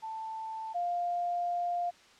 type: tone pair in turn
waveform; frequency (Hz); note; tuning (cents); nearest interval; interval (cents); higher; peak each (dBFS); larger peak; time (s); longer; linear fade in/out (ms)
sine; 885 / 701.2; A5 / F5; +10 / +7; major third; 403; first; -36 / -29; second; 0.02-0.74 / 0.74-1.91; second; 20
effects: white hiss -58 dBFS RMS until 2.19 s + low-pass 5000 Hz 12 dB/octave